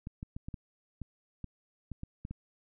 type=clicks; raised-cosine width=5 ms; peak=-27 dBFS; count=11; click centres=0.071 / 0.229 / 0.365 / 0.485 / 0.542 / 1.017 / 1.443 / 1.917 / 2.034 / 2.251 / 2.31 s; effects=none